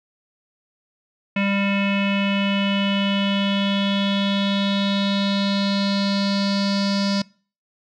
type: tone with low-pass filter sweep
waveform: square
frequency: 198.7 Hz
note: G3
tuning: 24 cents sharp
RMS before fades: -21 dBFS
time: 1.36-7.22 s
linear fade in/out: 5 ms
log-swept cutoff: 2500 to 4900 Hz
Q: 6
effects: noise-tail reverb RT60 0.4 s tail -23 dB re dry